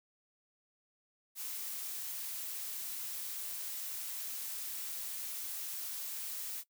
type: noise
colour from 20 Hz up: blue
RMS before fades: -41 dBFS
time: 1.35-6.64 s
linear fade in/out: 50 ms
effects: noise-tail reverb RT60 0.1 s tail -19 dB re dry